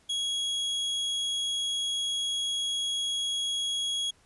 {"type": "tone", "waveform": "40% pulse", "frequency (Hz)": 3318, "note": "G#7", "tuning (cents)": -2, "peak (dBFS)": -27, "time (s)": [0.09, 4.11], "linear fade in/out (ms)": 10, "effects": ["pink hiss -63 dBFS RMS until 4.25 s", "resampled to 24000 Hz"]}